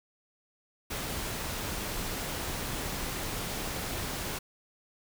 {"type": "noise", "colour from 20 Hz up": "pink", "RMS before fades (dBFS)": -35, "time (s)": [0.9, 4.39], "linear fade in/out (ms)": 10, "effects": []}